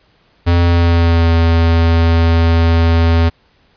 square tone with pitch glide, 86.1 to 83.17 Hz, F2 to E2, -24 to +16 cents, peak -9 dBFS, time 0.46-3.3 s, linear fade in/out 20 ms, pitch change -60 cents, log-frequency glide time 0.62-1.32 s, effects pink hiss -54 dBFS RMS until 3.76 s + resampled to 11025 Hz

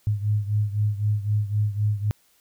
sine beating tone pair, 103.83 / 107.73 Hz, G#2 / A2, 0 / -36 cents, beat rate 3.9 Hz, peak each -22 / -26 dBFS, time 0.07-2.11 s, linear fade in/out 0 ms, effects white hiss -62 dBFS RMS until 2.4 s

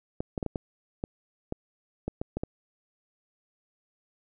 clicks, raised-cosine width 2 ms, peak -17 dBFS, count 11, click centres 0.205 / 0.378 / 0.428 / 0.463 / 0.558 / 1.039 / 1.524 / 2.08 / 2.215 / 2.37 / 2.435 s, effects none

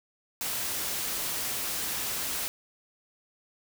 white noise, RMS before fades -32 dBFS, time 0.41-2.48 s, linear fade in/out 0 ms, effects none

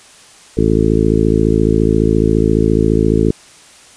harmonic tone, 54.5 Hz, A1, 16 cents flat, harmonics 1 / 2 / 3 / 4 / 5 / 6 / 7 / 8, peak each -18 / -18 / -18 / -18 / -18 / -18 / -18 / -18 dBFS, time 0.57-3.31 s, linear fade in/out 5 ms, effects white hiss -42 dBFS RMS until 3.96 s + resampled to 22050 Hz

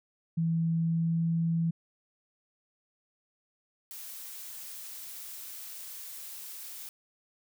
sine tone with pitch glide, 164.81 to 165.86 Hz, E3 to E3, 0 to +11 cents, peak -25 dBFS, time 0.37-1.71 s, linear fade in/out 10 ms, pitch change +11 cents, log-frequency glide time 0.76-1.24 s
blue noise, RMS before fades -43 dBFS, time 3.91-6.89 s, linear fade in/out 0 ms
effects none

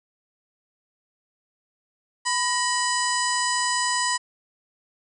harmonic tone with a mistuned harmonic, 995 Hz, B5, 13 cents sharp, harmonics 1 / 2 / 3 / 4 / 5 / 6 / 7 / 8 / 9, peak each -25 / -28 / -34 / -37 / -29 / -38 / -33 / -31 / -36 dBFS, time 2.25-4.18 s, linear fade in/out 20 ms, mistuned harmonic 2, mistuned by -88 cents, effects none

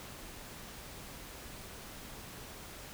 silence, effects pink hiss -48 dBFS RMS until 2.93 s

